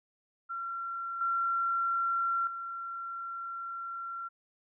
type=tone with level steps; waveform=sine; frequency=1366 Hz; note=F6; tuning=39 cents flat; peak=-34 / -27 / -36 dBFS; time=0.49-4.29 s; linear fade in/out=20 ms; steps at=1.21 / 2.47 s; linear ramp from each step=2 ms; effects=none